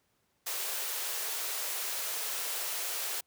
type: high-pass noise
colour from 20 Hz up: white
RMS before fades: -35 dBFS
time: 0.46-3.21 s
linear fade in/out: 10 ms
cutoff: 380 Hz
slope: 48 dB/octave
effects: pink hiss -74 dBFS RMS until 3.26 s + high-pass 80 Hz 12 dB/octave